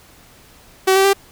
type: tone with pitch steps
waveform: sawtooth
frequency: 380 / 387.1 / 394.3 Hz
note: F#4 / G4 / G4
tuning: +46 / -22 / +10 cents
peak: -7 dBFS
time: 0.87-1.134 s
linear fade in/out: 10 ms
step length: 88 ms
effects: pink hiss -47 dBFS RMS until 1.31 s